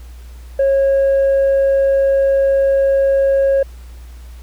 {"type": "tone with tanh clipping", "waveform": "sine", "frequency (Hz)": 546, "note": "C#5", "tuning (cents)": -26, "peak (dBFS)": -11, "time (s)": [0.59, 3.63], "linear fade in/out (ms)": 5, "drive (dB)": 1, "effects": ["added 60 Hz sine -32 dBFS peak until 4.42 s", "pink hiss -48 dBFS RMS until 4.42 s"]}